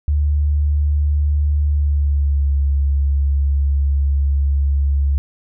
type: tone with pitch glide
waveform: sine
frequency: 73.42 to 69.94 Hz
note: D2 to C#2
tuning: 0 to +16 cents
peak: -13 dBFS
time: 0.08-5.18 s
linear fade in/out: 0 ms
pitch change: -84 cents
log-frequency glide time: 1.66-2.52 s
effects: none